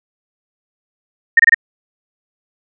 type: tone bursts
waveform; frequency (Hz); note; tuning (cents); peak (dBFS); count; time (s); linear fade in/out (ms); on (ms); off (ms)
sine; 1843; A#6; -20; -4; 4; 1.37-1.545; 5; 25; 25
effects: none